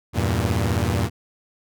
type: chord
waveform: sawtooth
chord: E diminished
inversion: none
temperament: equal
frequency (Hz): 82.41 / 98 / 116.54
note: E2 / G2 / Bb2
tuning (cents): 0 / 0 / 0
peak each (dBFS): -20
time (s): 0.13-1.1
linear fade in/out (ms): 50
effects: none